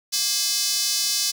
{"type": "tone with high-pass filter", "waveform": "square", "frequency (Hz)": 233.4, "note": "A#3", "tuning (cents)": 2, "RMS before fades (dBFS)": -23, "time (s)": [0.12, 1.32], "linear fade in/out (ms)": 20, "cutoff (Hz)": 5000, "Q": 2.4, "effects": []}